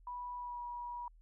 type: tone with pitch glide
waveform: sine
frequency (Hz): 981 to 965.3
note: B5 to B5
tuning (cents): -12 to -40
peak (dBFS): -40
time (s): 0.07-1.08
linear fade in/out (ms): 2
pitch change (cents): -28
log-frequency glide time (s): 0.37-0.6
effects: added 40 Hz sine -58 dBFS peak until 1.21 s